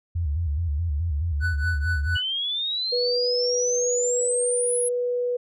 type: tone with vibrato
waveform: sine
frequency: 78.6 Hz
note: D#2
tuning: 18 cents sharp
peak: -22 dBFS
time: 0.15-2.17 s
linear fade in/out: 10 ms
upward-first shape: square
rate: 4.7 Hz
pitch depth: 140 cents each way
type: tone with tremolo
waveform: triangle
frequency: 1490 Hz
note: F#6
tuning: 12 cents sharp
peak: -21 dBFS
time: 1.4-2.23 s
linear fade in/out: 50 ms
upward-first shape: triangle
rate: 4.4 Hz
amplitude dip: 95%
type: exponential sweep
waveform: sine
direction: up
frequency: 2925 to 10710 Hz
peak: -24 dBFS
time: 2.15-4.89 s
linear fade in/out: 10 ms
type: tone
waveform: sine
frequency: 490 Hz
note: B4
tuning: 14 cents flat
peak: -22 dBFS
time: 2.92-5.37 s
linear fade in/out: 10 ms
effects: none